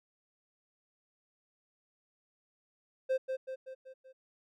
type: tone with echo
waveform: triangle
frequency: 523.3 Hz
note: C5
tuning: in tune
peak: -25 dBFS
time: 3.09-3.18 s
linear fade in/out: 20 ms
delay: 190 ms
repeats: 5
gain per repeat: -5 dB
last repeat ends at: 4.13 s
effects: none